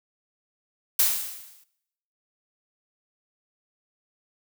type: noise with exponential decay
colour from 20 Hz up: blue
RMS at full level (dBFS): -18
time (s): 0.99-1.64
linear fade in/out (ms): 5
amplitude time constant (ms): 140
effects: noise-tail reverb RT60 0.8 s tail -19 dB re dry